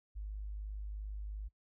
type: tone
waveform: sine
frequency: 51.4 Hz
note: G#1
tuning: 17 cents flat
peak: -39 dBFS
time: 0.15-1.49 s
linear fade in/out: 20 ms
effects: noise-tail reverb RT60 0.1 s tail -25 dB re dry